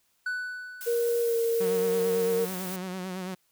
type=tone with exponential decay; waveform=triangle; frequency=1490 Hz; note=F#6; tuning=12 cents sharp; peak=-25 dBFS; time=0.26-1.69 s; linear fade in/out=5 ms; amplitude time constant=310 ms
type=noise; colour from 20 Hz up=blue; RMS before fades=-39 dBFS; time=0.81-2.76 s; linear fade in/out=0 ms
type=tone with pitch glide; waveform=sine; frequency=471 to 461.3 Hz; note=A#4 to A#4; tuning=+18 to -18 cents; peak=-23 dBFS; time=0.86-2.46 s; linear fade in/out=20 ms; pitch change=-36 cents; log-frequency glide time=1.21-1.36 s
type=tone with vibrato; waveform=sawtooth; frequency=185 Hz; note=F#3; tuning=in tune; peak=-29 dBFS; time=1.6-3.35 s; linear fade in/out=10 ms; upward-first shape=sine; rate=9 Hz; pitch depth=50 cents each way
effects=white hiss -70 dBFS RMS until 3.51 s